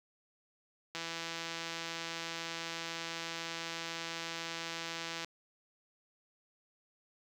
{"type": "click train", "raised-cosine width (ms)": 0.2, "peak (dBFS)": -22, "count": 714, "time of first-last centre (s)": [0.95, 5.245], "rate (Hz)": 166, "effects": ["high-pass 100 Hz 12 dB/octave", "9-bit"]}